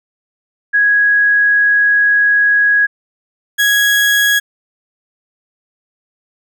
sine / 35% pulse tone pair in turn, 1661.2 / 1661.2 Hz, G#6 / G#6, 0 / 0 cents, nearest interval unison, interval 0 cents, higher neither, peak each -8 dBFS, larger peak neither, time 0.73-2.87 / 3.58-4.4 s, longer first, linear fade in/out 20 ms, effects none

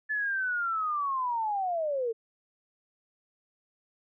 sine linear sweep, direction down, 1740 to 440 Hz, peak -27 dBFS, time 0.09-2.13 s, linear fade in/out 20 ms, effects none

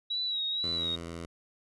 sine tone with vibrato, 3863 Hz, B7, 39 cents flat, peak -29 dBFS, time 0.1-0.96 s, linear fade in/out 10 ms, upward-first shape sine, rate 2.1 Hz, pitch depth 52 cents each way
10% pulse tone, 84.1 Hz, E2, 35 cents sharp, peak -30 dBFS, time 0.63-1.26 s, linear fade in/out 10 ms
effects resampled to 24000 Hz

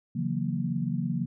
sine chord, F# dominant seventh, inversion second, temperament equal with one note detuned, 138.59 / 164.81 / 182.56 / 233.1 Hz, C#3 / E3 / F#3 / A#3, 0 / 0 / -23 / 0 cents, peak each -32 dBFS, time 0.15-1.26 s, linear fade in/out 10 ms, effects none

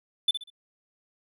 triangle tone with echo, 3511 Hz, A7, 4 cents flat, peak -17 dBFS, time 0.28-0.31 s, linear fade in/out 5 ms, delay 64 ms, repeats 3, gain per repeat -10 dB, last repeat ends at 0.502 s, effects none

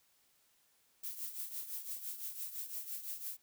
violet noise with tremolo, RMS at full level -40 dBFS, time 1.03-3.37 s, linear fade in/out 10 ms, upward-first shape triangle, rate 5.9 Hz, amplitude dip 75%, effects white hiss -72 dBFS RMS until 3.42 s

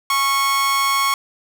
sawtooth tone with amplitude modulation, 1100 Hz, C#6, 14 cents flat, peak -10 dBFS, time 0.1-1.14 s, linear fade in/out 2 ms, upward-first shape sine, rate 266 Hz, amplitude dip 45%, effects none

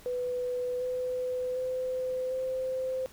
sine tone with pitch steps, 496.3 / 503.5 / 510.8 / 518.3 Hz, B4 / B4 / C5 / C5, +8 / +33 / -42 / -16 cents, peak -29 dBFS, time 0.06-3.06 s, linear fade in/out 0 ms, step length 750 ms, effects pink hiss -54 dBFS RMS until 3.12 s

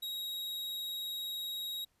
45% pulse tone with vibrato, 3809 Hz, A#7, 37 cents sharp, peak -36 dBFS, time 0.02-1.85 s, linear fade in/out 10 ms, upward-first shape square, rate 20 Hz, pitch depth 13 cents each way, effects pink hiss -75 dBFS RMS until 2 s + resampled to 32000 Hz

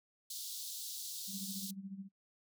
pink high-pass noise, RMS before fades -44 dBFS, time 0.3-1.71 s, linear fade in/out 5 ms, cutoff 3600 Hz, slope 48 dB/octave
sine tone with tremolo, 194.2 Hz, G3, 16 cents flat, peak -40 dBFS, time 1.27-2.09 s, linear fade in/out 50 ms, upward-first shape sine, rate 14 Hz, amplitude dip 75%
effects noise-tail reverb RT60 0.1 s tail -25 dB re dry

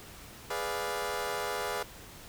20% pulse chord, G# diminished seventh, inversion none, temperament equal, 415.3 / 493.9 / 587.3 / 698.5 Hz, G#4 / B4 / D5 / F5, 0 / 0 / 0 / 0 cents, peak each -32 / -32 / -34 / -34 dBFS, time 0.5-1.83 s, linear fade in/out 5 ms, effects pink hiss -49 dBFS RMS until 2.28 s

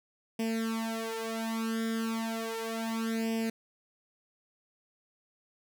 sawtooth tone with flanger, 225.3 Hz, A3, 41 cents sharp, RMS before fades -33 dBFS, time 0.39-3.5 s, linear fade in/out 5 ms, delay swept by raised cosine 0.37 to 3.87 ms, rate 0.34 Hz, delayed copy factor +0.9, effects none

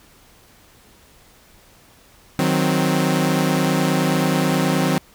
sawtooth chord, C diminished, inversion first, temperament equal, 155.56 / 185 / 261.6 Hz, Eb3 / Gb3 / C4, 0 / 0 / 0 cents, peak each -17 dBFS, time 2.39-4.98 s, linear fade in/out 0 ms, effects pink hiss -51 dBFS RMS until 5.14 s

